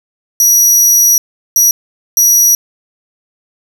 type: tone bursts at uneven times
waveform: sawtooth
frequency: 5800 Hz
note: F#8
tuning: 35 cents flat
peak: -3 dBFS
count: 3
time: 0.4-1.18 / 1.56-1.71 / 2.17-2.55 s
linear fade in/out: 2 ms
effects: none